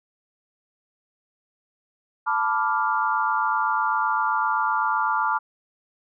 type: chord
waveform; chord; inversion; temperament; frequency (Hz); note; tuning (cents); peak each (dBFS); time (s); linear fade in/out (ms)
sine; B half-diminished seventh; third; equal; 880 / 987.8 / 1174.7 / 1396.9; A5 / B5 / D6 / F6; 0 / 0 / 0 / 0; -25 / -27 / -25 / -26; 2.26-5.39; 20
effects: none